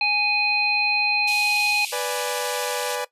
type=harmonic tone; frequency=830.6 Hz; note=G#5; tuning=in tune; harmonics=1 / 3 / 5; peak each=-27 / -20 / -25 dBFS; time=0.01-1.85 s; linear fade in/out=2 ms
type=band-pass noise; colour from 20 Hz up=pink; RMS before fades=-33 dBFS; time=1.27-2.96 s; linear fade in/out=10 ms; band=2300 to 13000 Hz; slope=96 dB/octave
type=chord; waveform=sawtooth; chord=G# diminished; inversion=first; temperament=equal; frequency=493.9 / 587.3 / 830.6 Hz; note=B4 / D5 / G#5; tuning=0 / 0 / 0 cents; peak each=-24 / -26 / -27 dBFS; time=1.92-3.05 s; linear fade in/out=10 ms
effects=noise-tail reverb RT60 0.1 s tail -17 dB re dry + resampled to 32000 Hz